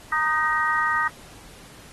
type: harmonic tone with a mistuned harmonic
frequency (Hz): 309.3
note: D#4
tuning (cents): -10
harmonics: 3 / 4 / 5 / 6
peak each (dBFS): -28 / -23 / -28 / -24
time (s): 0.12-1.08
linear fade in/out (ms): 5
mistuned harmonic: 6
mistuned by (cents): +28
effects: pink hiss -47 dBFS RMS until 1.92 s + AAC 32 kbps